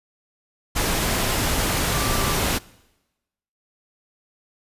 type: tone in noise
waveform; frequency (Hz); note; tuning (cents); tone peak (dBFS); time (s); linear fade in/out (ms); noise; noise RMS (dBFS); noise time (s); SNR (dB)
sine; 1175; D6; +1; -30; 1.92-2.35; 20; pink; -22; 0.75-2.59; -11
effects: noise-tail reverb RT60 1.0 s tail -22 dB re dry + resampled to 32000 Hz